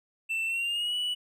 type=tone with pitch glide; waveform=triangle; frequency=2673 to 2949 Hz; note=E7 to F#7; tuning=+23 to -6 cents; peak=-26 dBFS; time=0.29-1.15 s; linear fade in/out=20 ms; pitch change=+171 cents; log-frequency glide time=0.46-0.95 s; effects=none